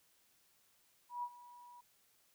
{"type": "tone with ADSR envelope", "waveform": "sine", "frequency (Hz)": 970, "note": "B5", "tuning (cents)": -31, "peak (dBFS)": -36, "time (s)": [1.09, 1.81], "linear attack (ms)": 140, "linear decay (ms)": 57, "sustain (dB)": -18, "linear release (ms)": 8, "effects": ["white hiss -72 dBFS RMS until 2.34 s"]}